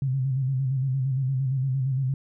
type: tone with vibrato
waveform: sine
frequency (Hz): 132.5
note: C3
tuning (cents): +22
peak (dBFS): -22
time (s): 0.02-2.14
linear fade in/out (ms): 2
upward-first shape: square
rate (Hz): 8.7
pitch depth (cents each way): 55
effects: none